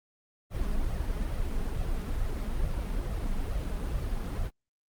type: noise with flanger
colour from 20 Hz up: brown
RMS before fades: -30 dBFS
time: 0.5-4.51 s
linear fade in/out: 50 ms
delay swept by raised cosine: 1.5 to 4.9 ms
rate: 2.3 Hz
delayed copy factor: +0.55
effects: Opus 32 kbps